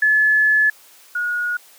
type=tone pair in turn; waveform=sine; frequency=1720 / 1446.3 Hz; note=A6 / F#6; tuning=-40 / -40 cents; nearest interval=minor third; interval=300 cents; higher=first; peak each=-12 / -19 dBFS; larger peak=first; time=0.02-0.7 / 1.15-1.57 s; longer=first; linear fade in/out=5 ms; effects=white hiss -48 dBFS RMS until 1.78 s + high-pass 400 Hz 12 dB/octave